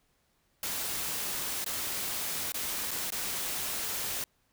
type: noise with dropouts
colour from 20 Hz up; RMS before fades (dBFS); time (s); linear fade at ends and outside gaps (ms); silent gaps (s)
white; -34; 0.63-4.24; 2; 1.644-1.662 / 2.521-2.543 / 2.909-2.913 / 3.104-3.121
effects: pink hiss -72 dBFS RMS until 4.52 s